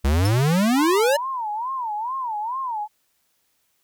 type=exponential sweep; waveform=square; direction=up; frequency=65 to 598 Hz; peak=-17 dBFS; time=0.04-1.17 s; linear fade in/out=10 ms
type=tone with exponential decay; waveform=sawtooth; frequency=5310 Hz; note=E8; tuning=12 cents sharp; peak=-23 dBFS; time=0.25-0.33 s; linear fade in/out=5 ms; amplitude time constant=17 ms
type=tone with vibrato; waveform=sine; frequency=945 Hz; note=A#5; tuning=23 cents sharp; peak=-24 dBFS; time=0.75-2.88 s; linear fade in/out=50 ms; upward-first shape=sine; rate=2.3 Hz; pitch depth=220 cents each way
effects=white hiss -68 dBFS RMS until 3.83 s